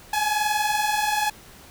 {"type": "tone pair together", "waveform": "sawtooth", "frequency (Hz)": [830.6, 851.5], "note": ["G#5", "G#5"], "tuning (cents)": [0, 43], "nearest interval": "unison", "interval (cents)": 43, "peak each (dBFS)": [-22, -19], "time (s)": [0.13, 1.3], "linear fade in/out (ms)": 5, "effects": ["pink hiss -47 dBFS RMS until 1.7 s"]}